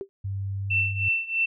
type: tone with exponential decay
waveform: sine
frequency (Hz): 392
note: G4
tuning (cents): 0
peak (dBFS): -25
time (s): 0.01-0.09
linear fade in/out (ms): 0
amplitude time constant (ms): 16
type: tone with pitch glide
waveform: sine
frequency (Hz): 98 to 98.85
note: G2 to G2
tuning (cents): 0 to +15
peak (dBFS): -27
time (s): 0.24-1.09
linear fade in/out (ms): 10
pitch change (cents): +15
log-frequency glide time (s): 0.57-0.69
type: tone with tremolo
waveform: sine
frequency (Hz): 2682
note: E7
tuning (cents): +29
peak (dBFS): -19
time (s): 0.7-1.46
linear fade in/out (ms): 10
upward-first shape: triangle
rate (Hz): 3.1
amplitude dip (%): 90
effects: none

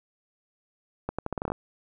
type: accelerating click train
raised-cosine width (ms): 1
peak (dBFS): -15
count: 10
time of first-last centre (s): 1.09-1.519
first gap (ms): 96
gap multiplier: 0.81
effects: none

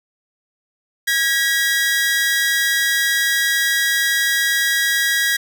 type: tone pair together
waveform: sawtooth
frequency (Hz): 1641.9 / 1924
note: G#6 / B6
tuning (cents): -20 / -46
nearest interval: minor third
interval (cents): 274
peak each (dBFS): -15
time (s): 1.07-5.37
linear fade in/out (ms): 10
effects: none

